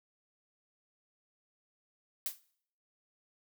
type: noise with exponential decay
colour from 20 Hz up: blue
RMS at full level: -31 dBFS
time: 2.26-2.4 s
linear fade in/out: 1 ms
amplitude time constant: 29 ms
effects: noise-tail reverb RT60 0.6 s tail -20 dB re dry